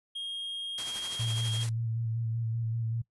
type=tone; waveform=triangle; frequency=3245 Hz; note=G#7; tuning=41 cents flat; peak=-32 dBFS; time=0.15-1.64 s; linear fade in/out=10 ms
type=noise with tremolo; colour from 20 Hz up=white; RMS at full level=-37 dBFS; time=0.78-1.69 s; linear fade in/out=0 ms; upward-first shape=sine; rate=12 Hz; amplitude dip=50%
type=tone with vibrato; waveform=sine; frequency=114.2 Hz; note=A#2; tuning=35 cents flat; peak=-29 dBFS; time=1.19-3.02 s; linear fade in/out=10 ms; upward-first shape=square; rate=5.2 Hz; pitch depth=24 cents each way
effects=noise-tail reverb RT60 0.1 s tail -20 dB re dry + resampled to 24000 Hz